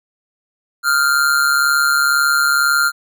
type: tone with amplitude modulation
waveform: square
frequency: 1396.9 Hz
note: F6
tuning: in tune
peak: -10 dBFS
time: 0.83-2.92 s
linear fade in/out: 50 ms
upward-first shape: sine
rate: 142 Hz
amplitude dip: 65%
effects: none